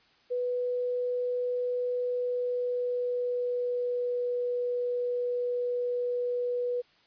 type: tone with pitch glide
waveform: sine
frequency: 493.7 to 489.4 Hz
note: B4 to B4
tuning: -1 to -16 cents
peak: -27 dBFS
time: 0.3-6.82 s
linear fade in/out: 20 ms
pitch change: -15 cents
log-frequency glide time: 1.99-4.25 s
effects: white hiss -63 dBFS RMS until 7.06 s + resampled to 11025 Hz